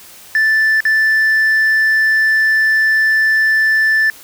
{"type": "tone with dropouts", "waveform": "sine", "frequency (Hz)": 1760, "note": "A6", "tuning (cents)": 0, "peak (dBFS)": -7, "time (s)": [0.35, 4.1], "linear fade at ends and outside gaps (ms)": 1, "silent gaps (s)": [0.805, 0.852], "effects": ["tanh soft clip ceiling -9 dBFS", "white hiss -39 dBFS RMS until 4.23 s"]}